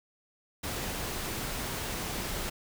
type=noise; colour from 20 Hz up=pink; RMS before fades=-35 dBFS; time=0.63-2.5 s; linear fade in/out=10 ms; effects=none